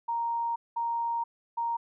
sine tone bursts at uneven times, 932.3 Hz, A#5, in tune, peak -27 dBFS, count 3, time 0.08-0.56 / 0.76-1.24 / 1.57-1.77 s, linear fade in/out 10 ms, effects none

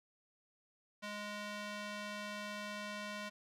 square tone with band-pass filter, 207.7 Hz, G#3, in tune, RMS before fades -44 dBFS, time 1.02-3.3 s, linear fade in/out 20 ms, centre 2300 Hz, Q 0.58, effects none

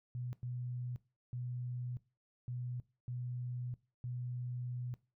sine tone bursts at uneven times, 123.47 Hz, B2, in tune, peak -38 dBFS, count 6, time 0.15-0.33 / 0.43-0.96 / 1.33-1.97 / 2.48-2.8 / 3.08-3.74 / 4.04-4.94 s, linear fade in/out 0 ms, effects noise-tail reverb RT60 0.3 s tail -19 dB re dry

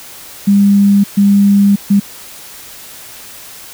sine tone bursts at uneven times, 200.7 Hz, G3, 41 cents sharp, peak -5 dBFS, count 3, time 0.47-1.04 / 1.17-1.76 / 1.9-2 s, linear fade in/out 10 ms, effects white hiss -33 dBFS RMS until 3.73 s

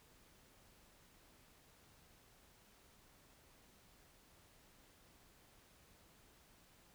silence, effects pink hiss -67 dBFS RMS until 6.94 s

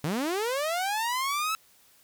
sawtooth linear sweep, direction up, 136.8 to 1318.5 Hz, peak -23 dBFS, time 0.04-1.55 s, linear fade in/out 0 ms, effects white hiss -60 dBFS RMS until 2.03 s

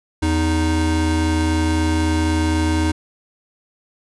square tone pair together, 82.4 / 311.1 Hz, E2 / D#4, 0 / 0 cents, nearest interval octave + major seventh, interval 2300 cents, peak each -19 / -20 dBFS, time 0.22-2.92 s, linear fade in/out 10 ms, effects resampled to 24000 Hz

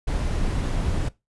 brown noise, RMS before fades -24 dBFS, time 0.07-1.09 s, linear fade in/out 10 ms, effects noise-tail reverb RT60 0.2 s tail -19 dB re dry + resampled to 24000 Hz

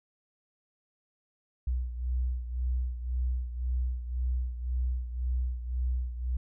sine beating tone pair, 61.74 / 63.64 Hz, B1 / C2, 0 / -47 cents, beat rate 1.9 Hz, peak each -29 / -35 dBFS, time 1.67-6.37 s, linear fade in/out 5 ms, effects none

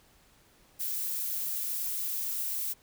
violet noise, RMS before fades -33 dBFS, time 0.79-2.74 s, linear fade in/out 20 ms, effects pink hiss -62 dBFS RMS until 2.82 s

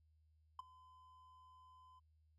triangle tone with ADSR envelope, 1020 Hz, C6, 44 cents flat, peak -39 dBFS, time 0.59-2 s, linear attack 3 ms, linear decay 15 ms, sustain -21 dB, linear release 17 ms, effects added 78 Hz sine -70 dBFS peak until 2.38 s

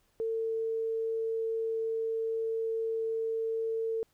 sine tone, 449.6 Hz, A4, 37 cents sharp, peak -29 dBFS, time 0.2-4.03 s, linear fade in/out 0 ms, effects pink hiss -71 dBFS RMS until 4.13 s

